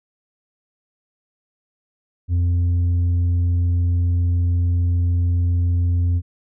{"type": "tone with tanh clipping", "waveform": "triangle", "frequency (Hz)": 87.31, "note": "F2", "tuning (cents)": 0, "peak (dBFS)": -16, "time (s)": [2.28, 6.22], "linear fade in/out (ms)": 50, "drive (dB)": 8, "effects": []}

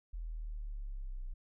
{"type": "linear sweep", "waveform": "sine", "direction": "down", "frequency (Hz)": [41.78, 30.1], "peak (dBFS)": -38, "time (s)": [0.13, 1.34], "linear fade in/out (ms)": 10, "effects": []}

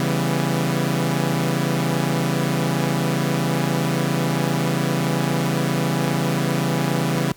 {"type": "chord", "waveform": "sawtooth", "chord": "C# half-diminished seventh", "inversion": "none", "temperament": "equal with one note detuned", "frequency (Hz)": [138.59, 166.06, 196, 246.9], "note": ["C#3", "E3", "G3", "B3"], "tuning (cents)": [0, 13, 0, 0], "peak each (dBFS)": [-19, -19, -23, -24], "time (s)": [0, 7.32], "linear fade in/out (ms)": 2, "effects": ["pink hiss -50 dBFS RMS until 7.36 s"]}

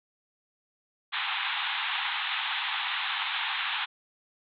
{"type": "band-pass noise", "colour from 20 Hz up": "white", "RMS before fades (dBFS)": -31, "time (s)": [1.12, 3.86], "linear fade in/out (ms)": 20, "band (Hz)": [780, 3800], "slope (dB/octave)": 96, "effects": []}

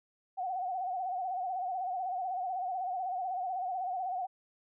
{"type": "tone with vibrato", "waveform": "sine", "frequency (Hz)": 740, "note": "F#5", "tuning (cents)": 0, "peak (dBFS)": -32, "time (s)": [0.37, 4.27], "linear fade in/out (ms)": 20, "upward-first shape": "sine", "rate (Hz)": 16, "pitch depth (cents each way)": 77, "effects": []}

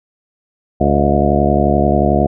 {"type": "harmonic tone with a mistuned harmonic", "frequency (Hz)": 71.3, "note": "C#2", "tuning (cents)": 49, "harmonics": [1, 2, 3, 4, 5, 6, 7, 8, 9, 10], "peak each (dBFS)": [-18, -19, -17, -21, -19, -23, -23, -23, -19, -18], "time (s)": [0.8, 2.27], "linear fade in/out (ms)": 10, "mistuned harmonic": 8, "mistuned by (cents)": 64, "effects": []}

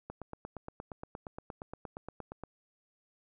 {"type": "click train", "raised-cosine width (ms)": 1, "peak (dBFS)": -27, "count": 21, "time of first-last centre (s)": [0.1, 2.436], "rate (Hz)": 8.56, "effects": []}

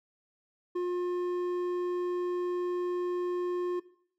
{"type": "tone with hard clipping", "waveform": "sine", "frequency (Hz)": 356.2, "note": "F4", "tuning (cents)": 34, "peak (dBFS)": -30, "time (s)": [0.75, 3.8], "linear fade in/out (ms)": 10, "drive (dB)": 6, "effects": ["noise-tail reverb RT60 0.6 s tail -18 dB re dry"]}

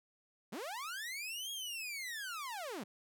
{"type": "linear two-way sweep", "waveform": "sawtooth", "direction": "up then down", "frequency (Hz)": [164.3, 3312, 164.3], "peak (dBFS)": -37, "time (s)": [0.52, 2.84], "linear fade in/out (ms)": 10, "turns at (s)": 1.51, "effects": []}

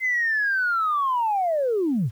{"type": "linear sweep", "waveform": "sine", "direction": "down", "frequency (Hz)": [2078, 90.6], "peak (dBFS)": -19, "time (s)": [0, 2.11], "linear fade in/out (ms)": 50, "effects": ["tanh soft clip ceiling -15 dBFS", "9-bit"]}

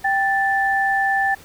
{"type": "tone pair together", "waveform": "sine", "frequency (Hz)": [785.1, 1760], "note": ["G5", "A6"], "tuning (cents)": [2, 0], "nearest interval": "octave + major second", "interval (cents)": 1398, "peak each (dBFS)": -19, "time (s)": [0.04, 1.35], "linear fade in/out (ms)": 10, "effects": ["pink hiss -45 dBFS RMS until 1.44 s"]}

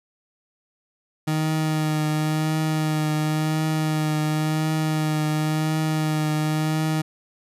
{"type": "tone with vibrato", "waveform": "30% pulse", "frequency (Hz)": 155, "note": "D#3", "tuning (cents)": -6, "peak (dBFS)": -18, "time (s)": [1.27, 7.02], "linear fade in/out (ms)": 10, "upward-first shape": "triangle", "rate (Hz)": 0.94, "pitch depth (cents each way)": 24, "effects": ["resampled to 32000 Hz"]}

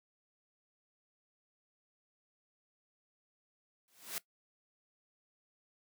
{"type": "noise with exponential growth", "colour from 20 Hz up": "white", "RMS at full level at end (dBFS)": -36, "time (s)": [3.88, 4.18], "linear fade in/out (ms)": 0, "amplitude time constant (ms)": 65, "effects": ["noise-tail reverb RT60 0.1 s tail -18 dB re dry", "high-pass 150 Hz 12 dB/octave"]}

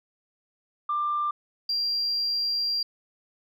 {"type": "tone pair in turn", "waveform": "sine", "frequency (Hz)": [1188, 4752], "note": ["D6", "D8"], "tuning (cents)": [20, 20], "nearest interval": "2 octaves", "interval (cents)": 2400, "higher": "second", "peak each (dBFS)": -23, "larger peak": "neither", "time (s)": [[0.89, 1.31], [1.69, 2.83]], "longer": "second", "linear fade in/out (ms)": 5, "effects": ["tanh soft clip ceiling -19 dBFS"]}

